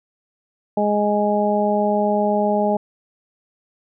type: harmonic tone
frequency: 207.7 Hz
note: G#3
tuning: in tune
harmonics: 1 / 2 / 3 / 4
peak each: -21 / -23 / -20 / -22 dBFS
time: 0.77-2.77 s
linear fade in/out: 5 ms
effects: none